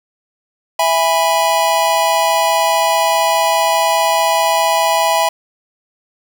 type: chord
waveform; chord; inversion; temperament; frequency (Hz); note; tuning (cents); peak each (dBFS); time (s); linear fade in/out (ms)
square; E major; none; just; 659.3 / 824.1 / 988.9; E5 / G#5 / B5; 0 / -14 / +2; -17; 0.79-5.29; 5
effects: 7-bit